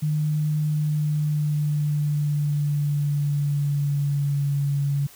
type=tone with pitch glide; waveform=sine; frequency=151.6 to 141.45 Hz; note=D#3 to C#3; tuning=-45 to +35 cents; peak=-20 dBFS; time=0.02-5.07 s; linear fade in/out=10 ms; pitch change=-120 cents; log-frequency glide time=0.63-4.56 s; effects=white hiss -48 dBFS RMS until 5.15 s